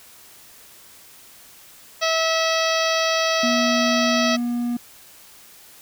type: harmonic tone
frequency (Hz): 649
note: E5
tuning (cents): -27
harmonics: 1 / 2 / 3 / 4 / 5 / 6 / 7 / 8 / 9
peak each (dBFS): -22 / -25 / -27 / -28 / -29 / -30 / -30 / -31 / -32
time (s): 2.01-4.37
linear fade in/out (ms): 20
type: tone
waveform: triangle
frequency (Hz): 240.2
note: B3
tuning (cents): -48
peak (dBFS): -19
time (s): 3.43-4.77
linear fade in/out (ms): 5
effects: white hiss -47 dBFS RMS until 5.81 s